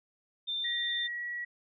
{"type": "tone with vibrato", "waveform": "sine", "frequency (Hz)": 3585, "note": "A7", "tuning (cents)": 32, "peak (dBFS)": -31, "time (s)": [0.47, 1.08], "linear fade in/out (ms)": 20, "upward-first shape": "sine", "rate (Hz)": 19, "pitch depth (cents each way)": 9}
{"type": "tone with pitch glide", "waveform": "sine", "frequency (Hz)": [1904, 1926.1], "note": ["A#6", "B6"], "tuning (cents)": [36, -44], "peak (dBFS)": -34, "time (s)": [0.64, 1.45], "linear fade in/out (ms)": 10, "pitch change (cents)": 20, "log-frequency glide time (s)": [1.02, 1.24]}
{"effects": []}